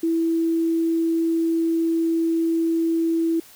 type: tone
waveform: sine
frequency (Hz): 329.6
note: E4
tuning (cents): 0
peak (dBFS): -18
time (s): 0.03-3.4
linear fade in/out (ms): 5
effects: white hiss -48 dBFS RMS until 3.55 s